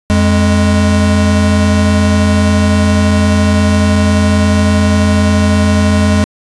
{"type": "tone pair together", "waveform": "square", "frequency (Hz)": [87.33, 207.7], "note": ["F2", "G#3"], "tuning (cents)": [0, 0], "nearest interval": "octave + minor third", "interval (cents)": 1500, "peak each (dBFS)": -11, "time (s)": [0.1, 6.24], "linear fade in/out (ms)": 0, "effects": ["resampled to 22050 Hz"]}